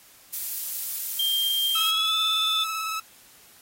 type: noise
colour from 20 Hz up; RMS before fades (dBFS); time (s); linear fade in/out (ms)
violet; -29; 0.33-1.91; 5
type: tone with pitch glide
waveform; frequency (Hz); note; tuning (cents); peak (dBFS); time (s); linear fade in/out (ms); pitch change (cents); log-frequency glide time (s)
sine; 3185 to 3534; G7 to A7; +27 to +7; -22; 1.19-2.64; 5; +180; 1.77-2.17
type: tone with vibrato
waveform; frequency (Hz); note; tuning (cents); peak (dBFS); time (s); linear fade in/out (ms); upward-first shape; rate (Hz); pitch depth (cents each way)
sawtooth; 1300; E6; -24; -24; 1.75-3; 5; triangle; 18; 27
effects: white hiss -53 dBFS RMS until 3.61 s + AAC 48 kbps